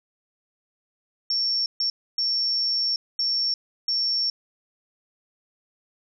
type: tone bursts at uneven times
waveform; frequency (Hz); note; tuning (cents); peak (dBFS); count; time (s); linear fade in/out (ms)
sine; 5460; F8; -40; -21; 5; 1.3-1.66 / 1.8-1.9 / 2.18-2.96 / 3.19-3.54 / 3.88-4.3; 2
effects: none